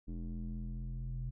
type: tone with low-pass filter sweep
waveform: square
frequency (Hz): 42.28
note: E1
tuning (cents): +45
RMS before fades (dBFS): -40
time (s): 0.07-1.31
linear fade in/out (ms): 20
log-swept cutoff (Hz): 270 to 130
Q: 3.5
effects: none